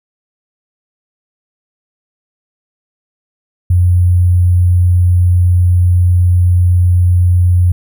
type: tone with sample-and-hold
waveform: sine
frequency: 89.2 Hz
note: F2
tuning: 37 cents sharp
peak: -6 dBFS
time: 3.7-7.72 s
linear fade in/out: 5 ms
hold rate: 11025 Hz
effects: none